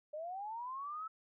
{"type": "linear sweep", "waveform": "sine", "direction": "up", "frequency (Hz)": [587.3, 1318.5], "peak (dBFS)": -40, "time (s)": [0.13, 1.08], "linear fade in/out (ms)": 10, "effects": []}